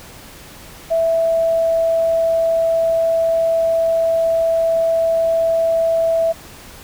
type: tone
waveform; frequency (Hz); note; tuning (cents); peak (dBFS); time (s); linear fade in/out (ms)
sine; 659; E5; -1; -13; 0.9-6.33; 20
effects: pink hiss -39 dBFS RMS until 6.83 s